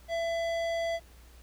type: tone with low-pass filter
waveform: square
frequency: 669 Hz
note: E5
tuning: 25 cents sharp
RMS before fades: -31 dBFS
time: 0.08-1 s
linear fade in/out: 50 ms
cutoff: 4800 Hz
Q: 0.61
effects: added 60 Hz sine -52 dBFS peak until 1.42 s + pink hiss -59 dBFS RMS until 1.42 s